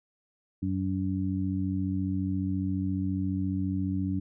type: harmonic tone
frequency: 94.5 Hz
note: F#2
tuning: 37 cents sharp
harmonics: 1 / 2 / 3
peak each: -31 / -31 / -31 dBFS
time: 0.62-4.2 s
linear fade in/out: 10 ms
effects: none